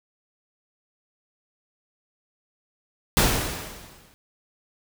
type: noise with exponential decay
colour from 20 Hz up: pink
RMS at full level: -17 dBFS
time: 3.17-4.14 s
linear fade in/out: 0 ms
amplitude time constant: 210 ms
effects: none